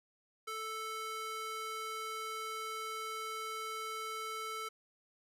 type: tone with high-pass filter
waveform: square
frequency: 440 Hz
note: A4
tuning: in tune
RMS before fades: -41 dBFS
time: 0.47-4.69 s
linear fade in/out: 10 ms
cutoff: 950 Hz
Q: 2.1
effects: resampled to 32000 Hz